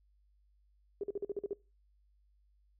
sine tone bursts, 403.1 Hz, G4, 48 cents sharp, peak -33 dBFS, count 8, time 1.01-1.532 s, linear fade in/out 2 ms, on 25 ms, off 46 ms, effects noise-tail reverb RT60 0.3 s tail -23 dB re dry + added 50 Hz sine -66 dBFS peak until 2.79 s

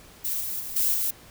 violet noise with level steps, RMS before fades -28 / -31 / -35 / -23 / -26 dBFS, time 0.24-1.11 s, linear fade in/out 10 ms, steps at 0.4 / 0.6 / 0.76 / 0.94 s, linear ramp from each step 5 ms, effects pink hiss -50 dBFS RMS until 1.3 s

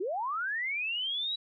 sine linear sweep, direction up, 329.6 to 3926 Hz, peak -30 dBFS, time 0-1.36 s, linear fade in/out 10 ms, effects none

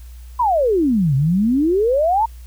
sine exponential two-way sweep, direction down then up, 1034 to 129.5 to 935 Hz, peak -13 dBFS, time 0.39-2.26 s, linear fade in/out 10 ms, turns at 1.15 s, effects added 60 Hz sine -34 dBFS peak until 2.46 s + white hiss -52 dBFS RMS until 2.46 s

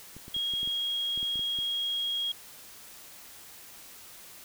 clicks, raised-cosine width 3 ms, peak -33 dBFS, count 11, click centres 0.166 / 0.281 / 0.365 / 0.537 / 0.631 / 0.675 / 1.176 / 1.229 / 1.357 / 1.394 / 1.588 s
sine tone, 3279 Hz, G#7, 23 cents flat, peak -28 dBFS, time 0.34-2.32 s, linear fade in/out 5 ms
effects white hiss -49 dBFS RMS until 4.44 s

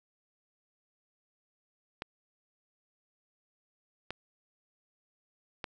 clicks, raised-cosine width 0.3 ms, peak -20 dBFS, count 3, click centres 2.021 / 4.106 / 5.642 s, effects none

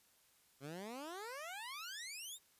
15% pulse exponential sweep, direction up, 130.81 to 3831 Hz, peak -39 dBFS, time 0.6-2.39 s, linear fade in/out 50 ms, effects white hiss -71 dBFS RMS until 2.59 s + resampled to 32000 Hz

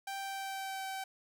sawtooth tone with pitch glide, 784 to 770.1 Hz, G5 to G5, 0 to -31 cents, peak -34 dBFS, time 0.07-1.04 s, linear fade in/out 5 ms, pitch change -31 cents, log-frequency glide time 0.18-0.84 s, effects none

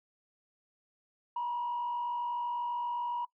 sine tone with frequency modulation, 961 Hz, B5, 48 cents flat, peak -30 dBFS, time 1.36-3.25 s, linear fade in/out 5 ms, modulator 47.8 Hz, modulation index 0.45, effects noise-tail reverb RT60 0.1 s tail -21 dB re dry + tanh soft clip ceiling -28 dBFS

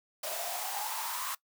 white noise with high-pass filter sweep, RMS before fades -36 dBFS, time 0.23-1.35 s, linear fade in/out 5 ms, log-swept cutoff 620 to 1100 Hz, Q 9.3, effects noise-tail reverb RT60 0.1 s tail -21 dB re dry

